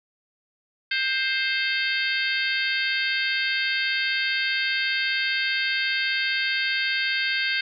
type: harmonic tone with a mistuned harmonic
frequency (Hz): 525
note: C5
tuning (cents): +6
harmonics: 3 / 4 / 5 / 6 / 7 / 8 / 9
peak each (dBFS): -26 / -28 / -30 / -32 / -33 / -34 / -35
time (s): 0.91-7.61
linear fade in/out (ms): 5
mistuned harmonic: 8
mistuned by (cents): +75
effects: none